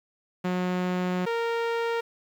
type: tone pair in turn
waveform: sawtooth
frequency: 181.4 / 463.7 Hz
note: F#3 / A#4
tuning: -34 / -9 cents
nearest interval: octave + major third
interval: 1625 cents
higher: second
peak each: -21 dBFS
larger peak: neither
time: 0.44-1.26 / 1.26-2.01 s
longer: first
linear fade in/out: 10 ms
effects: low-pass 3000 Hz 12 dB/octave + 9-bit